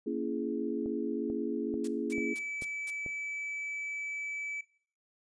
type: chord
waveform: sine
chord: A# half-diminished seventh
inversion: none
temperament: just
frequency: 233.1 / 279.7 / 335.6 / 419.5 Hz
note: A#3 / C#4 / E4 / G#4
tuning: 0 / +16 / +31 / +17 cents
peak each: -36 dBFS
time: 0.06-2.34 s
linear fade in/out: 10 ms
type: click train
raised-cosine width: 2 ms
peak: -30 dBFS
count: 6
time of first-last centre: 0.86-3.063 s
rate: 2.27 Hz
type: noise bursts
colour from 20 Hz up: blue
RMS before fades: -42 dBFS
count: 5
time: 1.84-2.905 s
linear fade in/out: 5 ms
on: 37 ms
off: 220 ms
type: tone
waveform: triangle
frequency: 2302 Hz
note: D7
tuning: 35 cents flat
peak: -34 dBFS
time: 2.12-4.61 s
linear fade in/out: 5 ms
effects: noise-tail reverb RT60 0.5 s tail -18 dB re dry + resampled to 22050 Hz